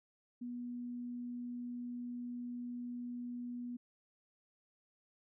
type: tone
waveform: sine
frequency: 243.2 Hz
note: B3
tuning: 26 cents flat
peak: -40 dBFS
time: 0.41-3.77 s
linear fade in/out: 10 ms
effects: none